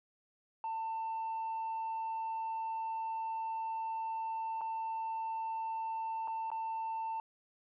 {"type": "tone with dropouts", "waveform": "sine", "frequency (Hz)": 895, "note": "A5", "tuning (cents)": 29, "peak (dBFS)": -33, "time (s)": [0.64, 7.2], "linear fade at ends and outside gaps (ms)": 1, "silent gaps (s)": [[4.61, 4.615], [6.275, 6.28], [6.503, 6.516]], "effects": ["tanh soft clip ceiling -33 dBFS"]}